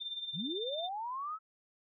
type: tone with tremolo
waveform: sine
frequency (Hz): 3587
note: A7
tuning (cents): +33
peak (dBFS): -35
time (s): 0-0.89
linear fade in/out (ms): 20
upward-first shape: sine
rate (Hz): 18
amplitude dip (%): 65
type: linear sweep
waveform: sine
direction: up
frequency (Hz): 123.47 to 1318.5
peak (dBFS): -36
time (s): 0.33-1.39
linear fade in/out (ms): 50
effects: none